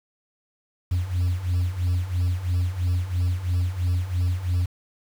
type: beating tone pair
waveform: sine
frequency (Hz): 87.31 / 90.31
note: F2 / F#2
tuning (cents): 0 / -41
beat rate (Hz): 3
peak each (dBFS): -24 / -21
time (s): 0.91-4.66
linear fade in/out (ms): 10
effects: tanh soft clip ceiling -18 dBFS + 7-bit